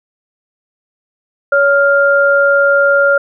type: tone pair together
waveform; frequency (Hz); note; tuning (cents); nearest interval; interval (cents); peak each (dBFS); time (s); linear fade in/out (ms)
sine; 562.7 / 1400; C#5 / F6; +26 / +4; octave + major third; 1578; -10; 1.52-3.18; 5
effects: none